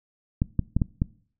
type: clicks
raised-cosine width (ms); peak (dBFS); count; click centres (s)
5; -9; 5; 0.419 / 0.593 / 0.766 / 0.818 / 1.019
effects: noise-tail reverb RT60 0.5 s tail -22 dB re dry